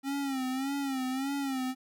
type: tone with vibrato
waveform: square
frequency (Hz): 268.6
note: C4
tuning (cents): +46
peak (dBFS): -31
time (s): 0.03-1.75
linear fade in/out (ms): 50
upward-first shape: sine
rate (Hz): 1.7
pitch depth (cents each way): 81
effects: 12-bit